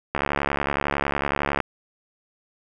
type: click train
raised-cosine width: 0.5 ms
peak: -7 dBFS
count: 104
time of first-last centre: 0.15-1.603 s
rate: 70.9 Hz
effects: none